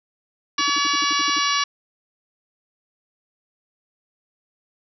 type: harmonic tone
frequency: 569 Hz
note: C#5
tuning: 45 cents sharp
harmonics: 2 / 3 / 4 / 5 / 6 / 7 / 8 / 9 / 10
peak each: -22 / -28 / -28 / -27 / -30 / -28 / -31 / -31 / -29 dBFS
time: 0.58-1.64 s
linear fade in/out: 5 ms
type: tone bursts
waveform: sine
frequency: 306.2 Hz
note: D#4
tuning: 28 cents flat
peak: -28 dBFS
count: 10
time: 0.59-1.386 s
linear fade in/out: 2 ms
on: 22 ms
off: 64 ms
effects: none